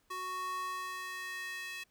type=tone with high-pass filter sweep; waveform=square; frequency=370 Hz; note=F#4; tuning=in tune; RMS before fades=-40 dBFS; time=0.1-1.84 s; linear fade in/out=10 ms; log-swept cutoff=830 to 2300 Hz; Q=3; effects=pink hiss -73 dBFS RMS until 1.9 s